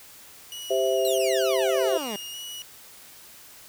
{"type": "tone with vibrato", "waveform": "sawtooth", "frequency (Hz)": 2887, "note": "F#7", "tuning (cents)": -43, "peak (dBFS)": -32, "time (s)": [0.52, 2.62], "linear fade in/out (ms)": 0, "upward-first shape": "square", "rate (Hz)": 1.1, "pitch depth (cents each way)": 22}
{"type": "chord", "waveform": "sine", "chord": "C major", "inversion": "second", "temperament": "equal", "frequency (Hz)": [392, 523.3, 659.3], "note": ["G4", "C5", "E5"], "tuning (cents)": [0, 0, 0], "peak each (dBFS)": -25, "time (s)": [0.7, 1.98], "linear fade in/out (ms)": 10}
{"type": "exponential sweep", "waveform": "15% pulse", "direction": "down", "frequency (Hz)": [4194, 194], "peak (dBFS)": -24, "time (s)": [1.05, 2.16], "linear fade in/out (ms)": 0}
{"effects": ["white hiss -48 dBFS RMS until 3.68 s"]}